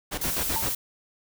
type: noise with tremolo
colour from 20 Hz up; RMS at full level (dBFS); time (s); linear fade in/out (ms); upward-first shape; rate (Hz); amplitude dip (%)
pink; -30; 0.11-0.74; 20; square; 7.8; 75
type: noise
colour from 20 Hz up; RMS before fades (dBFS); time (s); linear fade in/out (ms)
blue; -29; 0.21-0.75; 5
type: tone with exponential decay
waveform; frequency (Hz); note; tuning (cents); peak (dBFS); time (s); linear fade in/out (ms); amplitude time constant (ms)
sine; 900; A5; +39; -24; 0.56-0.69; 2; 27
effects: none